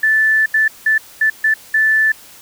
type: tone bursts at uneven times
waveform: sine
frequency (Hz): 1755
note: A6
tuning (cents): -5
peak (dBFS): -10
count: 6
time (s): 0.03-0.46 / 0.54-0.68 / 0.86-0.98 / 1.21-1.3 / 1.44-1.54 / 1.74-2.12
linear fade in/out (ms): 5
effects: white hiss -41 dBFS RMS until 2.41 s